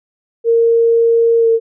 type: tone with pitch glide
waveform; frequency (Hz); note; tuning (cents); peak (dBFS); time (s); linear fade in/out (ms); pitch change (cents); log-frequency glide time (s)
sine; 461.8 to 454.9; A#4 to A#4; -16 to -42; -8; 0.44-1.6; 50; -26; 1.39-1.48
effects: none